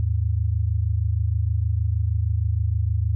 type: tone pair together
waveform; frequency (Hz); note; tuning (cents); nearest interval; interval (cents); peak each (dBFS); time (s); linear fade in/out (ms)
sine; 79.49 / 105.9; D#2 / G#2; +38 / +34; perfect fourth; 496; -22; 0-3.15; 0
effects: none